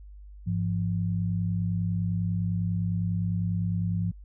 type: tone pair together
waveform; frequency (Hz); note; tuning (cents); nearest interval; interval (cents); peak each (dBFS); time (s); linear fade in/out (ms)
sine; 102.38 / 172.3; G#2 / F3; -24 / -23; major sixth; 901; -27 / -28; 0.46-4.12; 20
effects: added 50 Hz sine -43 dBFS peak until 4.24 s